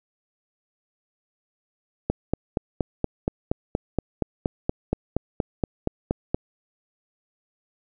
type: click train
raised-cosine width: 2 ms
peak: -8 dBFS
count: 19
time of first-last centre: 2.1-6.345 s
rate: 4.24 Hz
effects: none